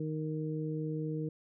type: harmonic tone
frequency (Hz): 155.4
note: D#3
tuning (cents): -2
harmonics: 1 / 2 / 3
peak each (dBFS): -35 / -38 / -40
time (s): 0-1.29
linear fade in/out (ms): 5
effects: none